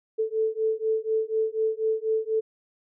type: beating tone pair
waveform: sine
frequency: 438.4 / 442.5 Hz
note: A4 / A4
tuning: -6 / +10 cents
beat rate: 4.1 Hz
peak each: -26 / -26 dBFS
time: 0.18-2.41 s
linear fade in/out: 20 ms
effects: none